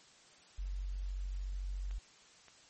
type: tone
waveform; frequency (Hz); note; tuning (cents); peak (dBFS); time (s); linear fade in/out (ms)
sine; 46.88; F#1; +23; -36; 0.58-1.99; 10
type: clicks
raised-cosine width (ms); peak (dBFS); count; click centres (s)
0.3; -39 / -41; 2; 1.911 / 2.483
effects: white hiss -61 dBFS RMS until 2.69 s + MP3 32 kbps